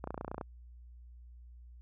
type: clicks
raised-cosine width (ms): 1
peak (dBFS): -24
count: 12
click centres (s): 0.041 / 0.074 / 0.106 / 0.144 / 0.178 / 0.211 / 0.247 / 0.28 / 0.315 / 0.345 / 0.381 / 0.412
effects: added 60 Hz sine -50 dBFS peak until 1.81 s